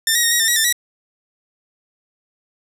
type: tone with pitch steps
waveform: 10% pulse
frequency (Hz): 1794 / 1898 / 1852 / 1900 / 1802 / 1914 / 1783 / 1931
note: A6 / A#6 / A#6 / A#6 / A6 / A#6 / A6 / B6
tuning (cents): +33 / +31 / -12 / +33 / +41 / +45 / +22 / -39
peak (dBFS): -5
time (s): 0.07-0.726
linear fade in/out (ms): 2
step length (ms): 82
effects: none